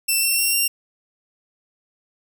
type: tone with pitch steps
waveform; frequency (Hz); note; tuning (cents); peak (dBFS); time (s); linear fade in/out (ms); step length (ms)
5% pulse; 2681 / 2709 / 2737 / 2766; E7 / E7 / F7 / F7; +29 / +47 / -36 / -17; -9; 0.08-0.68; 10; 150
effects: none